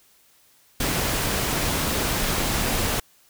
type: noise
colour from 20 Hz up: pink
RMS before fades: -24 dBFS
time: 0.8-3 s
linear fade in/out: 5 ms
effects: white hiss -58 dBFS RMS until 3.29 s